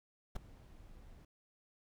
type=noise with ADSR envelope; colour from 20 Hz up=brown; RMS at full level=-33 dBFS; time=0.35-1.25 s; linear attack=14 ms; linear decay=4 ms; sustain=-23 dB; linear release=3 ms; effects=none